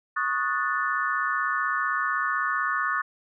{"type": "chord", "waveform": "sine", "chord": "D# half-diminished seventh", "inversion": "third", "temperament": "equal with one note detuned", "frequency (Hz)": [1108.7, 1244.5, 1469.8, 1760], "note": ["C#6", "D#6", "F#6", "A6"], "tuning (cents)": [0, 0, -12, 0], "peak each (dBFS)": -29, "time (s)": [0.16, 3.02], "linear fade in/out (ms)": 10, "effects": []}